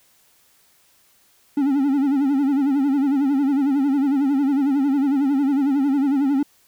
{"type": "tone with vibrato", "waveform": "triangle", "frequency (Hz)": 277.2, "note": "C#4", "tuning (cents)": 0, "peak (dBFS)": -14, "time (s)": [1.57, 6.43], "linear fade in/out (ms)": 5, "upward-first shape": "sine", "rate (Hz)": 11, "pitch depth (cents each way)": 98, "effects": ["white hiss -58 dBFS RMS until 6.67 s"]}